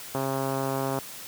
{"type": "click train", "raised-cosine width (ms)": 1, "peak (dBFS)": -15, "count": 114, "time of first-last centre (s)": [0.15, 0.987], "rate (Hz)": 135, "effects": ["white hiss -41 dBFS RMS until 1.27 s", "high-pass 80 Hz 12 dB/octave"]}